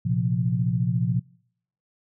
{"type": "chord", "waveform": "sine", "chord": "Bb suspended second", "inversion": "none", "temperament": "equal", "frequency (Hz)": [116.54, 130.81, 174.61], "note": ["Bb2", "C3", "F3"], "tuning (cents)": [0, 0, 0], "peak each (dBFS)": -25, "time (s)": [0.05, 1.2], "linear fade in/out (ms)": 10, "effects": ["noise-tail reverb RT60 0.7 s tail -25 dB re dry"]}